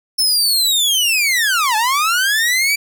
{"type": "linear two-way sweep", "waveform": "sawtooth", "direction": "down then up", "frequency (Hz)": [5320, 841, 2339], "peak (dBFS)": -10, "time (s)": [0.18, 2.76], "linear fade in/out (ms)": 10, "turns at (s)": 1.76, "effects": []}